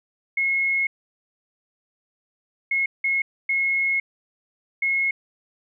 sine tone bursts at uneven times, 2169 Hz, C#7, 38 cents flat, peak -19 dBFS, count 5, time 0.37-0.87 / 2.71-2.86 / 3.04-3.22 / 3.49-4 / 4.82-5.11 s, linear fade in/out 5 ms, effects none

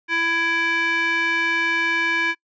square tone with band-pass filter, 332.5 Hz, E4, 15 cents sharp, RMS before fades -21 dBFS, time 0.08-2.35 s, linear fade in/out 50 ms, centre 2000 Hz, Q 9.7, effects noise-tail reverb RT60 0.1 s tail -26 dB re dry + resampled to 16000 Hz

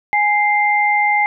sine tone pair together, 830.6 / 2093 Hz, G#5 / C7, 0 / 0 cents, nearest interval octave + major third, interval 1600 cents, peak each -15 dBFS, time 0.13-1.26 s, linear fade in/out 0 ms, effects none

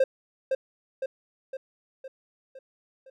triangle tone with echo, 529 Hz, C5, 19 cents sharp, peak -15 dBFS, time 0-0.04 s, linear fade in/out 5 ms, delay 510 ms, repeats 6, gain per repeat -5 dB, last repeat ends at 3.1 s, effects none

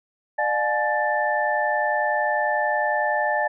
sine tone cluster, 600 / 711 / 851 / 1770 Hz, D5 / F5 / G#5 / A6, +37 / +31 / +42 / +10 cents, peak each -25 / -28 / -24 / -25 dBFS, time 0.38-3.48 s, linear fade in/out 10 ms, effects none

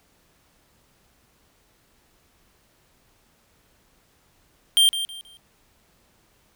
square tone with echo, 3173 Hz, G7, 20 cents sharp, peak -14 dBFS, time 4.77-4.89 s, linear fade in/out 0 ms, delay 160 ms, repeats 3, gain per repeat -11 dB, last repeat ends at 5.37 s, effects pink hiss -62 dBFS RMS until 6.55 s

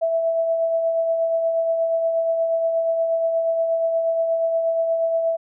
sine tone with tremolo, 659.3 Hz, E5, in tune, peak -16 dBFS, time 0.01-5.37 s, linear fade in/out 20 ms, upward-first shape triangle, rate 8.4 Hz, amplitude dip 40%, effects none

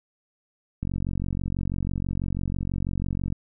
click train, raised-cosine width 5 ms, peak -16 dBFS, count 116, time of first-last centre 0.83-3.325 s, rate 46.1 Hz, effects none

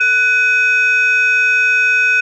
sine tone pair together, 1488 / 2529 Hz, F#6 / D#7, +9 / +28 cents, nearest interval major sixth, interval 919 cents, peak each -11 dBFS, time 0-2.21 s, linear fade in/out 10 ms, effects tanh soft clip ceiling -6 dBFS

